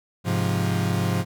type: chord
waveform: 40% pulse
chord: F minor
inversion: first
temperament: equal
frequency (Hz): 103.83 / 130.81 / 174.61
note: Ab2 / C3 / F3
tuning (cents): 0 / 0 / 0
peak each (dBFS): -24 / -27 / -24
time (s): 0.24-1.25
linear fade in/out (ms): 50
effects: none